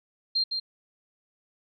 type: tone with echo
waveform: sine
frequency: 4186 Hz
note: C8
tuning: in tune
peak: -22 dBFS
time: 0.35-0.44 s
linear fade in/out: 10 ms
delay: 160 ms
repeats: 1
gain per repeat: -5 dB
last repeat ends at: 0.6 s
effects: none